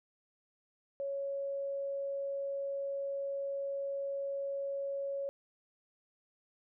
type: tone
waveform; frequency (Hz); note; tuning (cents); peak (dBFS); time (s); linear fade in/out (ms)
sine; 555; C#5; +2; -34; 1-5.29; 0
effects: none